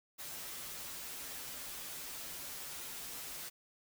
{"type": "noise with comb filter", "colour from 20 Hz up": "white", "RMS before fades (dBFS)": -45, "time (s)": [0.18, 3.5], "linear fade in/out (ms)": 20, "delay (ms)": 9.6, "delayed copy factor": -0.75, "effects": []}